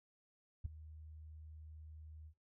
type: tone with ADSR envelope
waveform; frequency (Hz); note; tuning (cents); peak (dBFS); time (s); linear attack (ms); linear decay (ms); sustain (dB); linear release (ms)
sine; 77.78; D#2; 0; -32; 0.64-2.34; 16; 7; -19; 75
effects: noise-tail reverb RT60 0.2 s tail -22 dB re dry + tanh soft clip ceiling -32 dBFS